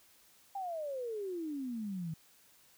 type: exponential sweep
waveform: sine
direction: down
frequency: 807 to 155.56 Hz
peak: -36 dBFS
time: 0.55-2.14 s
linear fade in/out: 5 ms
effects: white hiss -64 dBFS RMS until 2.77 s